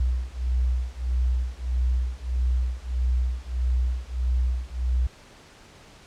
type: beating tone pair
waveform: sine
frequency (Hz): 61.4 / 63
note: B1 / B1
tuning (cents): -9 / +35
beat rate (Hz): 1.6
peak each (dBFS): -25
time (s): 0-5.07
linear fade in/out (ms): 5
effects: pink hiss -50 dBFS RMS until 6.06 s + low-pass 7000 Hz 12 dB/octave